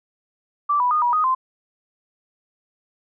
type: tone with pitch steps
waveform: sine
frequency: 1167 / 986 / 1227 / 966 / 1245 / 1038 Hz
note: D6 / B5 / D#6 / B5 / D#6 / C6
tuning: -11 / -3 / -25 / -39 / +1 / -14 cents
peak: -16 dBFS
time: 0.69-1.35 s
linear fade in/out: 10 ms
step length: 110 ms
effects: none